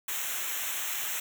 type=noise with comb filter; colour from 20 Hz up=white; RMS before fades=-33 dBFS; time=0.08-1.2 s; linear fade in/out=5 ms; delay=0.21 ms; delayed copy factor=-1; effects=none